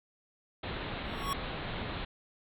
pink low-pass noise, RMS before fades -38 dBFS, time 0.63-2.05 s, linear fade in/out 5 ms, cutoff 4100 Hz, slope 96 dB/octave
square tone with exponential growth, 1111 Hz, C#6, 4 cents sharp, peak -29 dBFS, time 1.05-1.33 s, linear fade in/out 2 ms, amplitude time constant 60 ms
effects none

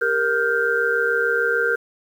sine tone cluster, 400.4 / 467.1 / 1412 / 1559 Hz, G4 / A#4 / F6 / G6, +37 / +3 / +19 / -10 cents, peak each -28 / -22 / -22 / -22 dBFS, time 0.01-1.76 s, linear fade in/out 10 ms, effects 8-bit

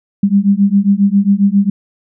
sine beating tone pair, 196 / 203.4 Hz, G3 / G#3, 0 / -36 cents, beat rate 7.4 Hz, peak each -11 dBFS, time 0.23-1.7 s, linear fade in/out 5 ms, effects none

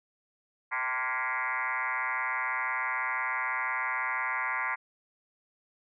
sine tone with frequency modulation, 1534 Hz, G6, 38 cents flat, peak -28 dBFS, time 0.71-4.76 s, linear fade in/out 20 ms, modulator 126 Hz, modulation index 5.2, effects none

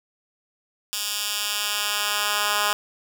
10% pulse tone with high-pass filter sweep, 207 Hz, G#3, 5 cents flat, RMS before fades -25 dBFS, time 0.93-2.73 s, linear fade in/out 0 ms, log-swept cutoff 4000 to 1200 Hz, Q 0.85, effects none

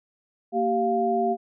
sine tone cluster, 231.2 / 388.2 / 700 Hz, A#3 / G4 / F5, -14 / -17 / +4 cents, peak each -28 / -25 / -23 dBFS, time 0.52-1.37 s, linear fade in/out 50 ms, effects none

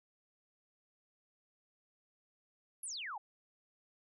sine exponential sweep, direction down, 11550 to 766 Hz, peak -40 dBFS, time 2.83-3.18 s, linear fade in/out 5 ms, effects none

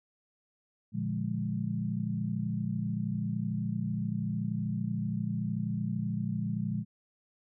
sine chord, Bb dominant seventh, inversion none, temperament equal, 116.54 / 146.83 / 174.61 / 207.7 Hz, Bb2 / D3 / F3 / Ab3, 0 / 0 / 0 / 0 cents, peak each -35 / -38 / -35 / -34 dBFS, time 0.92-6.85 s, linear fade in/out 50 ms, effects none

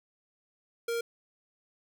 square tone, 466.2 Hz, A#4, in tune, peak -30 dBFS, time 0.88-1.01 s, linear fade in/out 5 ms, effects none

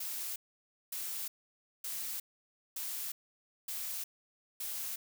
blue noise bursts, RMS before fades -39 dBFS, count 6, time 0-4.96 s, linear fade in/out 5 ms, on 360 ms, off 560 ms, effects none

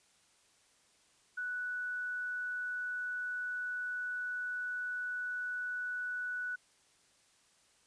sine tone, 1480 Hz, F#6, in tune, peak -35 dBFS, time 1.37-6.56 s, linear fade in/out 10 ms, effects white hiss -68 dBFS RMS until 7.86 s + resampled to 22050 Hz

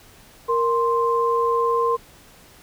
sine tone pair together, 466.4 / 1047 Hz, A#4 / C6, +1 / +1 cents, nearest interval octave + major second, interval 1400 cents, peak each -20 dBFS, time 0.48-1.97 s, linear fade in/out 20 ms, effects pink hiss -49 dBFS RMS until 2.62 s

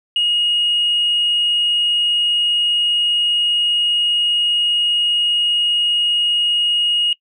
sine tone, 2875 Hz, F7, 50 cents sharp, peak -12 dBFS, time 0.16-7.13 s, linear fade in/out 2 ms, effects noise-tail reverb RT60 0.1 s tail -24 dB re dry + tanh soft clip ceiling -10 dBFS

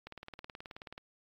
click train, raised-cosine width 0.3 ms, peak -29 dBFS, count 18, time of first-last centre 0.07-0.979 s, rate 18.7 Hz, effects AAC 64 kbps

